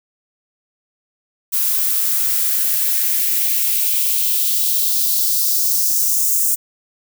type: noise with high-pass filter sweep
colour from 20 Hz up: violet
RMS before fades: -17 dBFS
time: 1.52-6.56 s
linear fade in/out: 20 ms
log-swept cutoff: 970 to 7300 Hz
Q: 2.2
effects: none